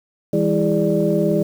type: tone cluster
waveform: sine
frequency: 163.4 / 202 / 331.1 / 411.2 / 589 Hz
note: E3 / G#3 / E4 / G#4 / D5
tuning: -15 / -48 / +8 / -17 / +5 cents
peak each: -21 dBFS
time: 0.33-1.43 s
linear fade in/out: 5 ms
effects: tanh soft clip ceiling -4 dBFS + 7-bit